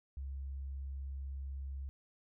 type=tone; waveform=sine; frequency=68 Hz; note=C#2; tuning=33 cents flat; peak=-39 dBFS; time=0.17-1.89 s; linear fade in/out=0 ms; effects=none